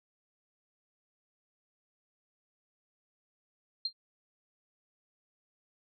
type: tone with exponential decay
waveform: sine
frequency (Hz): 4186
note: C8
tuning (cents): 0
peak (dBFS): -26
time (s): 3.85-3.93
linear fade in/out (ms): 5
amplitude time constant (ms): 16
effects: none